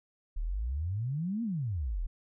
sine exponential two-way sweep, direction up then down, 34.65 to 240.5 to 34.65 Hz, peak -30 dBFS, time 0.36-2.07 s, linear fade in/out 10 ms, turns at 1.43 s, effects none

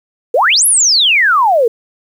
sine exponential two-way sweep, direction up then down, 436.8 to 11520 to 436.8 Hz, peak -7 dBFS, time 0.34-1.68 s, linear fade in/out 5 ms, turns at 0.66 s, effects 7-bit

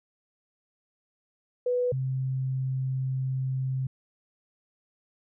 sine tone pair in turn, 493.9 / 131.39 Hz, B4 / C3, 0 / +8 cents, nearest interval octave + major seventh, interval 2292 cents, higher first, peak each -23 / -26 dBFS, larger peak first, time 1.66-1.92 / 1.92-3.87 s, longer second, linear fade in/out 5 ms, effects none

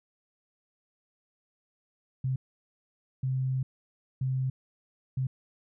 sine tone bursts at uneven times, 130.81 Hz, C3, in tune, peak -26 dBFS, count 4, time 2.24-2.36 / 3.23-3.63 / 4.21-4.5 / 5.17-5.27 s, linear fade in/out 5 ms, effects none

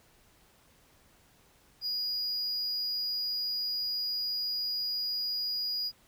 triangle tone, 4893 Hz, D#8, 30 cents flat, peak -29 dBFS, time 1.81-5.92 s, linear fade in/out 50 ms, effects pink hiss -63 dBFS RMS until 6.07 s

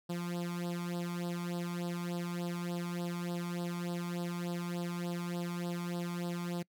sawtooth tone with flanger, 174.1 Hz, F3, 5 cents flat, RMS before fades -37 dBFS, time 0.09-6.63 s, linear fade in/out 10 ms, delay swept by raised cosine 0.22 to 0.9 ms, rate 3.4 Hz, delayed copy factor +0.85, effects noise-tail reverb RT60 0.1 s tail -26 dB re dry

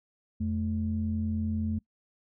sine tone pair together, 86.3 / 217.5 Hz, F2 / A3, -20 / -20 cents, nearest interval octave + major third, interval 1600 cents, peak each -30 / -29 dBFS, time 0.4-1.79 s, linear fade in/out 10 ms, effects noise-tail reverb RT60 0.1 s tail -22 dB re dry + tanh soft clip ceiling -19 dBFS

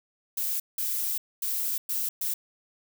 violet noise bursts at uneven times, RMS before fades -29 dBFS, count 5, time 0.37-0.6 / 0.78-1.18 / 1.42-1.78 / 1.89-2.09 / 2.21-2.34 s, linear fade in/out 5 ms, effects none

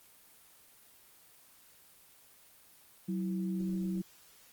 sine tone pair together, 187.56 / 329.6 Hz, F#3 / E4, +24 / 0 cents, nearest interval minor seventh, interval 976 cents, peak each -32 / -40 dBFS, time 3.08-4.02 s, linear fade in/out 10 ms, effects white hiss -60 dBFS RMS until 4.52 s + Opus 24 kbps

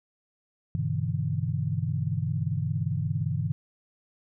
sine tone cluster, 99.1 / 124.1 / 144.4 / 161.8 Hz, G2 / B2 / D3 / E3, +19 / +9 / -29 / -32 cents, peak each -31 dBFS, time 0.75-3.52 s, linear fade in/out 0 ms, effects none

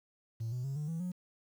triangle tone with pitch steps, 113.5 / 124.49 / 136.54 / 149.76 / 164.27 / 180.17 Hz, A#2 / B2 / C#3 / D3 / E3 / F#3, -46 / +14 / -26 / +34 / -6 / -46 cents, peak -31 dBFS, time 0.4-1.12 s, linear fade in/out 10 ms, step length 120 ms, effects tanh soft clip ceiling -30 dBFS + 10-bit

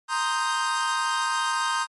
45% pulse chord, C minor seventh, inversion third, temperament equal, 932.3 / 1046.5 / 1244.5 / 1568 Hz, Bb5 / C6 / Eb6 / G6, 0 / 0 / 0 / 0 cents, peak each -29 dBFS, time 0.08-1.87 s, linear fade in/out 50 ms, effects MP3 48 kbps

